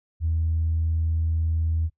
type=tone; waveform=sine; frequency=81 Hz; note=E2; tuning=30 cents flat; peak=-20 dBFS; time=0.2-1.9 s; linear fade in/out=50 ms; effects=noise-tail reverb RT60 0.1 s tail -21 dB re dry + tanh soft clip ceiling -16 dBFS